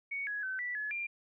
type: tone with pitch steps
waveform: sine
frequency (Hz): 2230 / 1672 / 1529 / 1964 / 1705 / 2387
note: C#7 / G#6 / G6 / B6 / G#6 / D7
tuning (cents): +10 / +11 / -44 / -10 / +45 / +28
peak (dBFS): -34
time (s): 0.11-1.07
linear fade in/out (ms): 10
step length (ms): 160
effects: none